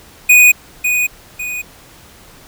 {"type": "tone with echo", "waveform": "square", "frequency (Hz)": 2478, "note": "D#7", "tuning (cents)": -8, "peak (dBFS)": -5, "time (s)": [0.29, 0.52], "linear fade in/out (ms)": 10, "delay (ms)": 550, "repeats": 2, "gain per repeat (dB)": -8, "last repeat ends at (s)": 1.62, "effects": ["pink hiss -42 dBFS RMS until 2.47 s"]}